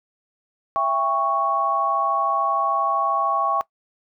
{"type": "chord", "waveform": "sine", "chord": "C# diminished", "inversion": "first", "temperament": "just", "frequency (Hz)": [665.2, 798.3, 1108.7], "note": ["E5", "G5", "C#6"], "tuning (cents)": [16, 31, 0], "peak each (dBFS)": [-26, -25, -20], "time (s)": [0.76, 3.61], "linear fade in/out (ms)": 0, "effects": ["noise-tail reverb RT60 0.1 s tail -20 dB re dry"]}